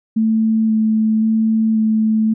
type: tone with vibrato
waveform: sine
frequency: 220 Hz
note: A3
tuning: in tune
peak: -12 dBFS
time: 0.16-2.34 s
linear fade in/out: 10 ms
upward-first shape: square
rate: 0.94 Hz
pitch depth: 10 cents each way
effects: none